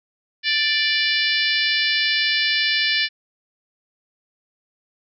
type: harmonic tone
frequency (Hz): 587.3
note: D5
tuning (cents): 0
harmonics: 3 / 4 / 5 / 6 / 7 / 8 / 9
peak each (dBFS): -23 / -24 / -25 / -26 / -26 / -27 / -28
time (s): 0.43-3.09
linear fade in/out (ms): 50
effects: none